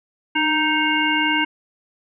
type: harmonic tone with a mistuned harmonic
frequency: 311.5 Hz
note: D#4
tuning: 2 cents sharp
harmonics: 1 / 3 / 5 / 7 / 9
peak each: -23 / -23 / -23 / -23 / -23 dBFS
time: 0.35-1.45 s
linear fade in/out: 10 ms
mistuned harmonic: 1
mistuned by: -42 cents
effects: none